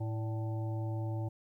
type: harmonic tone with a mistuned harmonic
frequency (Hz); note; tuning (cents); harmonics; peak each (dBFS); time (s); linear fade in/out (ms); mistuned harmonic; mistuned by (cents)
110; A2; 0; 1 / 3 / 5 / 7 / 8; -33 / -43 / -47 / -50 / -51; 0-1.29; 10; 5; +78
effects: 12-bit